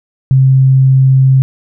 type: tone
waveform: sine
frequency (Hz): 132.7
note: C3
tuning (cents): +25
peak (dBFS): -4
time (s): 0.31-1.42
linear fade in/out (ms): 0
effects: none